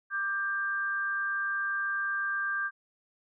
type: tone pair together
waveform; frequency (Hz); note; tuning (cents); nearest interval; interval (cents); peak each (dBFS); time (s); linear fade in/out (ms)
sine; 1181.6 / 1587; D6 / G6; +10 / +21; perfect fourth; 511; -35 / -29; 0.1-2.71; 50
effects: none